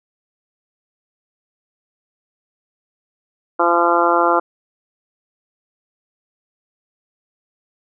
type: harmonic tone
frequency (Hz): 171.6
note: F3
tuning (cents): -30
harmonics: 2 / 3 / 4 / 5 / 6 / 7 / 8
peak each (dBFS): -20 / -20 / -20 / -20 / -20 / -20 / -20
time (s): 3.59-4.4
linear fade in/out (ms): 10
effects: none